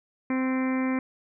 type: harmonic tone with a mistuned harmonic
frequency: 259.7 Hz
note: C4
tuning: 13 cents flat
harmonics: 1 / 2 / 3 / 4 / 5 / 6 / 7 / 8 / 9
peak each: -24 / -35 / -41 / -37 / -43 / -44 / -41 / -39 / -41 dBFS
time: 0.3-0.99 s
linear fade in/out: 2 ms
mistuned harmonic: 5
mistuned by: +22 cents
effects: none

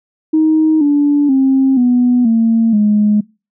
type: tone with pitch steps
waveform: sine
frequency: 313.9 / 289.5 / 267 / 246.3 / 227.1 / 209.5 Hz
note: D#4 / D4 / C4 / B3 / A#3 / G#3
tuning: +15 / -25 / +35 / -5 / -45 / +15 cents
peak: -7 dBFS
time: 0.33-3.21 s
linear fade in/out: 10 ms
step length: 480 ms
effects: noise-tail reverb RT60 0.3 s tail -24 dB re dry + tanh soft clip ceiling -3 dBFS

